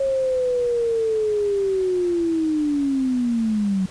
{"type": "linear sweep", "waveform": "sine", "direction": "down", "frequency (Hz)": [545, 185], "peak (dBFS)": -18, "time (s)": [0, 3.86], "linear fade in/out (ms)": 5, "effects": ["pink hiss -43 dBFS RMS until 3.9 s", "resampled to 22050 Hz"]}